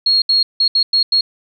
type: tone bursts at uneven times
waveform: sine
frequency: 4276 Hz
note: C8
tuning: 37 cents sharp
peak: -10 dBFS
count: 6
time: 0.06-0.22 / 0.29-0.43 / 0.6-0.68 / 0.75-0.83 / 0.93-1.03 / 1.12-1.21 s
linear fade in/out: 5 ms
effects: none